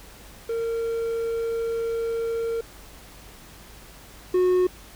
triangle tone pair in turn, 459.2 / 364.5 Hz, A#4 / F#4, -26 / -26 cents, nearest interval major third, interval 400 cents, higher first, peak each -22 / -15 dBFS, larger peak second, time 0.49-2.61 / 4.34-4.67 s, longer first, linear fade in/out 5 ms, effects added 50 Hz sine -50 dBFS peak until 4.95 s + pink hiss -47 dBFS RMS until 4.95 s

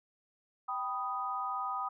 sine chord, G augmented, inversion none, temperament equal with one note detuned, 779.9 / 987.8 / 1244.5 Hz, G5 / B5 / D#6, -9 / 0 / 0 cents, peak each -39 / -39 / -35 dBFS, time 0.68-1.89 s, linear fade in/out 10 ms, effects none

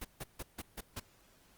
pink noise bursts, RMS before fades -41 dBFS, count 6, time 0.01-1 s, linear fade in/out 10 ms, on 40 ms, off 150 ms, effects pink hiss -65 dBFS RMS until 1.57 s + Opus 24 kbps

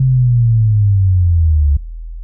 sine linear sweep, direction down, 133 to 69.3 Hz, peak -8 dBFS, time 0-1.77 s, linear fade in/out 5 ms, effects noise-tail reverb RT60 0.6 s tail -25 dB re dry + added 41 Hz sine -24 dBFS peak until 2.23 s

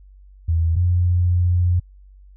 sine tone pair in turn, 82.41 / 88.55 Hz, E2 / F2, 0 / +24 cents, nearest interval minor second, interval 124 cents, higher second, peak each -15 / -14 dBFS, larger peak second, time 0.48-0.76 / 0.76-1.8 s, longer second, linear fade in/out 10 ms, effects added 48 Hz sine -43 dBFS peak until 2.36 s

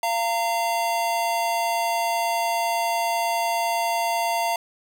square tone pair together, 687 / 917 Hz, F5 / A#5, -29 / -29 cents, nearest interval perfect fourth, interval 500 cents, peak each -25 dBFS, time 0.03-4.56 s, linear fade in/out 2 ms, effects 8-bit

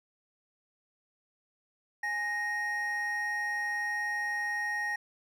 triangle tone pair together, 830.6 / 1868 Hz, G#5 / A#6, 0 / +3 cents, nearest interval octave + major second, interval 1403 cents, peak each -36 / -29 dBFS, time 2.03-4.96 s, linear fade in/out 5 ms, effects none

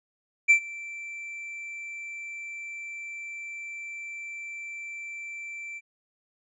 triangle tone with ADSR envelope, 2340 Hz, D7, 7 cents flat, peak -11 dBFS, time 0.48-5.81 s, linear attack 23 ms, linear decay 91 ms, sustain -23 dB, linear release 40 ms, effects resampled to 22050 Hz

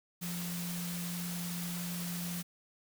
sine tone in noise, 174.61 Hz, F3, in tune, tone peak -37 dBFS, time 0.21-2.43 s, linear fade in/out 20 ms, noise white, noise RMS -42 dBFS, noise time 0.21-2.43 s, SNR +2 dB, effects none

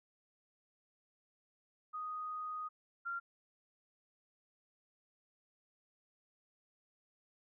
sine tone pair in turn, 1244.5 / 1383.9 Hz, D#6 / F6, 0 / -16 cents, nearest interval major second, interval 184 cents, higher second, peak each -39 / -37 dBFS, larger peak second, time 1.93-2.69 / 3.05-3.2 s, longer first, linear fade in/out 20 ms, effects none

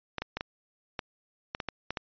clicks, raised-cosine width 0.3 ms, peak -16 dBFS, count 10, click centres 0.183 / 0.22 / 0.37 / 0.409 / 0.992 / 1.549 / 1.602 / 1.687 / 1.906 / 1.972 s, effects resampled to 11025 Hz

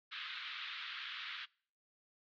white band-pass noise, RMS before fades -45 dBFS, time 0.11-1.46 s, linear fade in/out 20 ms, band 1200 to 3900 Hz, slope 48 dB/octave, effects noise-tail reverb RT60 0.5 s tail -25 dB re dry + AAC 64 kbps

